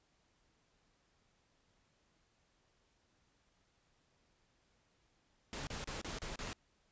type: noise bursts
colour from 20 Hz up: pink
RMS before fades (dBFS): -43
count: 6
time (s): 5.53-6.53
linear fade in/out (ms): 0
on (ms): 140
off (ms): 32
effects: pink hiss -75 dBFS RMS until 6.91 s + resampled to 16000 Hz